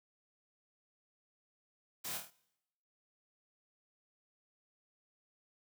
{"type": "noise with echo", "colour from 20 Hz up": "white", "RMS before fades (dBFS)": -42, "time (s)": [2.04, 2.18], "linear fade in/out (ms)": 10, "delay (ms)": 25, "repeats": 5, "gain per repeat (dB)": -4, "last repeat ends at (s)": 2.305, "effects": ["noise-tail reverb RT60 0.9 s tail -23 dB re dry", "high-pass 100 Hz 12 dB/octave"]}